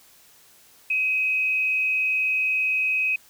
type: tone with frequency modulation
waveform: sine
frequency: 2531 Hz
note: D#7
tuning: 29 cents sharp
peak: -20 dBFS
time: 0.9-3.16 s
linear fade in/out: 5 ms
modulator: 131 Hz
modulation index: 0.39
effects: white hiss -54 dBFS RMS until 3.29 s